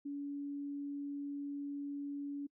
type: tone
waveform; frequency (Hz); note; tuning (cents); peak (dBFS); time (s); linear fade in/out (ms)
sine; 284.4; C#4; +45; -38; 0.05-2.47; 10
effects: noise-tail reverb RT60 0.1 s tail -25 dB re dry